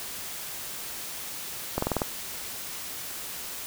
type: slowing click train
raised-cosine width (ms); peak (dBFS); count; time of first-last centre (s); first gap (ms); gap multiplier
1; -11; 6; 1.78-2.018; 44; 1.04
effects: white hiss -37 dBFS RMS until 3.66 s